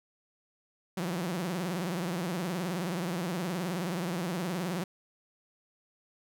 sawtooth tone with vibrato, 176.8 Hz, F3, 22 cents sharp, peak -27 dBFS, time 0.97-4.84 s, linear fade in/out 5 ms, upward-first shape triangle, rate 19 Hz, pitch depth 190 cents each way, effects none

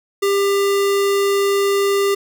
square tone, 398.3 Hz, G4, 28 cents sharp, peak -15 dBFS, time 0.22-2.15 s, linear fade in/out 10 ms, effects none

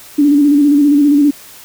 sine tone with vibrato, 289 Hz, D4, 28 cents flat, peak -6 dBFS, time 0.18-1.31 s, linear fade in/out 10 ms, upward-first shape square, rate 15 Hz, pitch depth 42 cents each way, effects white hiss -37 dBFS RMS until 1.64 s

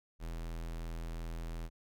square tone, 41.37 Hz, E1, 7 cents sharp, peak -39 dBFS, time 0.19-1.7 s, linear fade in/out 50 ms, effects none

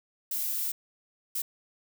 violet noise bursts at uneven times, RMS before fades -31 dBFS, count 2, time 0.31-0.72 / 1.35-1.42 s, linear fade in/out 5 ms, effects none

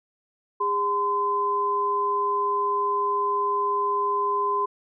sine tone pair together, 407.2 / 1023.2 Hz, G#4 / C6, -34 / -39 cents, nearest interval octave + major third, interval 1595 cents, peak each -28 / -22 dBFS, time 0.6-4.66 s, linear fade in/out 10 ms, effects none

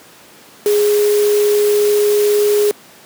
sine tone in noise, 415.3 Hz, G#4, in tune, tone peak -10 dBFS, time 0.66-2.71 s, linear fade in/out 0 ms, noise white, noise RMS -25 dBFS, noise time 0.66-2.71 s, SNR +12 dB, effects pink hiss -42 dBFS RMS until 3.05 s + high-pass 200 Hz 12 dB/octave

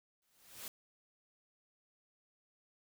white noise with exponential growth, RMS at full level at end -43 dBFS, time 0.22-0.68 s, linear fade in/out 1 ms, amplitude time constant 100 ms, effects none

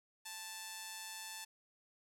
5% pulse tone with amplitude modulation, 880 Hz, A5, in tune, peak -31 dBFS, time 0.25-1.45 s, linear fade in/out 10 ms, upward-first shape sine, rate 187 Hz, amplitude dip 45%, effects none

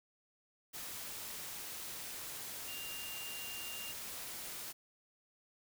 sine tone in noise, 2794 Hz, F7, in tune, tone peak -46 dBFS, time 2.67-3.93 s, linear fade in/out 20 ms, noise white, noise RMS -45 dBFS, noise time 0.73-4.73 s, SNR -4 dB, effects none

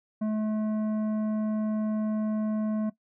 sine tone with tanh clipping, 215.2 Hz, A3, 38 cents flat, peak -27 dBFS, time 0.21-2.9 s, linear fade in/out 10 ms, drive 10 dB, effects noise-tail reverb RT60 0.1 s tail -17 dB re dry

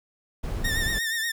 brown noise, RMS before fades -29 dBFS, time 0.43-0.99 s, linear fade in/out 10 ms
sawtooth tone with vibrato, 1815 Hz, A#6, 47 cents flat, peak -22 dBFS, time 0.64-1.32 s, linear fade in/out 10 ms, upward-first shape triangle, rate 8.4 Hz, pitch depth 68 cents each way
effects none

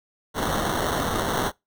violet noise with sample-and-hold, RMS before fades -25 dBFS, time 0.34-1.52 s, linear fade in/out 50 ms, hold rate 2450 Hz, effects noise-tail reverb RT60 0.2 s tail -24 dB re dry

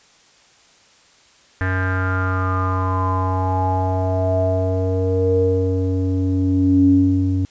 square tone with low-pass filter sweep, 93.3 Hz, F#2, 15 cents sharp, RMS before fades -18 dBFS, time 1.61-7.45 s, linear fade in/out 0 ms, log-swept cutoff 1700 to 230 Hz, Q 8.3, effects white hiss -52 dBFS RMS until 7.5 s + resampled to 16000 Hz

